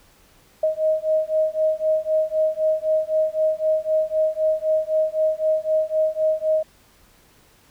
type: beating tone pair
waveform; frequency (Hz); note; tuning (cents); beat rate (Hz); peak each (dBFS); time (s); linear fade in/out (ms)
sine; 625 / 628.9; D#5 / D#5; +8 / +18; 3.9; -21; 0.63-6.63; 5
effects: pink hiss -55 dBFS RMS until 7.7 s